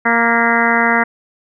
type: harmonic tone with a mistuned harmonic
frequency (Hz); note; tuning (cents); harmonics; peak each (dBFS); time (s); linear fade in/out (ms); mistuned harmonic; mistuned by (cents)
233.1; A#3; 0; 1 / 2 / 3 / 4 / 5 / 6 / 7 / 8 / 9; -19 / -22 / -20 / -19 / -22 / -19 / -19 / -19 / -20; 0.05-1.04; 10; 9; -55
effects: none